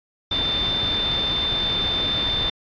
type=tone in noise; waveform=sine; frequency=3567 Hz; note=A7; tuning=23 cents sharp; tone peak=-21 dBFS; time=0.31-2.5 s; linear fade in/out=5 ms; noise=pink; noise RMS=-28 dBFS; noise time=0.31-2.5 s; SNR=+4 dB; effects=resampled to 11025 Hz